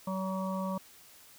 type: harmonic tone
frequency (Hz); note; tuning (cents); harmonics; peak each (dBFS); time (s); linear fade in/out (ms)
189.5; F#3; +42; 1 / 3 / 5 / 6; -33 / -38 / -40 / -41; 0.07-0.78; 5
effects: white hiss -56 dBFS RMS until 1.38 s